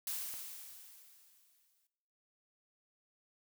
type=noise with exponential decay; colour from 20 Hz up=blue; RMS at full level=-38 dBFS; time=0.07-1.87 s; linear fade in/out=2 ms; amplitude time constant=390 ms
type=click; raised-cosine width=0.5 ms; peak=-38 dBFS; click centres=0.34 s
effects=noise-tail reverb RT60 1.0 s tail -17 dB re dry